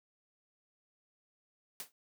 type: noise with exponential decay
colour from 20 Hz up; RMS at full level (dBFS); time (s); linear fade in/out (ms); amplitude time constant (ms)
white; -38; 1.8-1.92; 1; 24
effects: noise-tail reverb RT60 0.1 s tail -26 dB re dry + high-pass 150 Hz 12 dB/octave